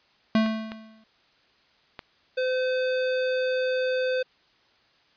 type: tone with exponential decay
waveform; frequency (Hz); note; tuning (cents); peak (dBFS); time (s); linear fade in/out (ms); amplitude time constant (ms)
square; 220; A3; 0; -17; 0.35-1.04; 2; 150
type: clicks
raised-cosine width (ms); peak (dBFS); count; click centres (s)
0.3; -20; 3; 0.462 / 0.719 / 1.992
type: tone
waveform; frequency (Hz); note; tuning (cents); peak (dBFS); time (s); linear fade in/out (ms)
square; 512; C5; -38; -24; 2.37-4.23; 10
effects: white hiss -62 dBFS RMS until 5.16 s + resampled to 11025 Hz